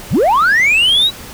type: linear sweep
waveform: sine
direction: up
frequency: 43.65 to 3951 Hz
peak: -6 dBFS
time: 0.1-1.11 s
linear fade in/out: 50 ms
effects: tanh soft clip ceiling -7 dBFS + pink hiss -32 dBFS RMS until 1.33 s